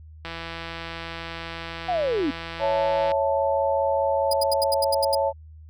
click train, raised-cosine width 0.3 ms, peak -18 dBFS, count 477, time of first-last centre 0.25-3.117 s, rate 166 Hz
sine linear sweep, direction down, 753 to 260 Hz, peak -21 dBFS, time 1.88-2.31 s, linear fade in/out 10 ms
sine chord, A major, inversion first, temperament equal, 554.4 / 659.3 / 880 Hz, C#5 / E5 / A5, 0 / 0 / 0 cents, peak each -22 / -27 / -25 dBFS, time 2.59-5.33 s, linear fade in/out 50 ms
sawtooth tone bursts, 4930 Hz, D#8, 17 cents flat, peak -20 dBFS, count 9, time 4.31-5.151 s, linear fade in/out 5 ms, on 25 ms, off 77 ms
effects added 78 Hz sine -42 dBFS peak until 5.69 s

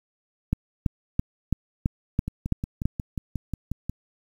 two click trains, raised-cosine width 5 ms, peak -16 / -9 dBFS, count 10 / 8, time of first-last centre 2.28-3.896 / 0.53-2.856 s, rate 5.57 / 3.01 Hz, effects 8-bit

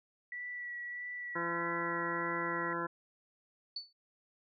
sine tone with vibrato, 1950 Hz, B6, 23 cents flat, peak -39 dBFS, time 0.32-2.73 s, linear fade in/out 2 ms, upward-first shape sine, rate 1.6 Hz, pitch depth 16 cents each way
harmonic tone, 170 Hz, F3, 46 cents flat, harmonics 1 / 2 / 3 / 4 / 5 / 6 / 8 / 9 / 10, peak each -45 / -40 / -43 / -50 / -50 / -39 / -40 / -47 / -43 dBFS, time 1.35-2.87 s, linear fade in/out 10 ms
sine tone with exponential decay, 4481 Hz, C#8, 18 cents sharp, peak -34 dBFS, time 3.76-3.93 s, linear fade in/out 5 ms, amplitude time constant 36 ms
effects none

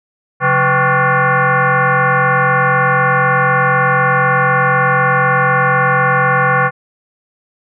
sine tone with frequency modulation, 182 Hz, F#3, 28 cents flat, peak -9 dBFS, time 0.4-6.71 s, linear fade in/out 50 ms, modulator 320 Hz, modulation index 5.1, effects none

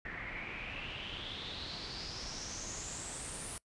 pink noise with low-pass filter sweep, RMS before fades -43 dBFS, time 0.05-3.58 s, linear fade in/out 2 ms, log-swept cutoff 1900 to 10000 Hz, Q 6.8, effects noise-tail reverb RT60 0.1 s tail -24 dB re dry + resampled to 24000 Hz

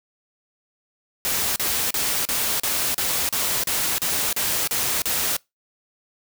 white noise bursts, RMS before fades -23 dBFS, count 12, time 1.25-5.366 s, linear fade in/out 0 ms, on 310 ms, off 36 ms, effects noise-tail reverb RT60 0.2 s tail -25 dB re dry

